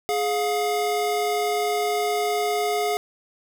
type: tone pair together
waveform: square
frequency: 418.6 / 710.9 Hz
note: G#4 / F5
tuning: +14 / +31 cents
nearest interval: major sixth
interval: 917 cents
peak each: -25 dBFS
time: 0.09-2.97 s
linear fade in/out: 0 ms
effects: none